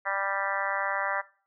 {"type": "harmonic tone", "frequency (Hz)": 196.6, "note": "G3", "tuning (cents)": 5, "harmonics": [3, 4, 5, 6, 7, 8, 9, 10], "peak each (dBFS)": [-35, -35, -35, -35, -35, -35, -35, -35], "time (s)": [0.05, 1.22], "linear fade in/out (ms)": 20, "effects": ["noise-tail reverb RT60 0.4 s tail -18 dB re dry"]}